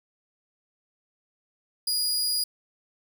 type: tone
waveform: sawtooth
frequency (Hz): 4889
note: D#8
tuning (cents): -31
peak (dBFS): -21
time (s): 1.87-2.44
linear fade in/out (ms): 5
effects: none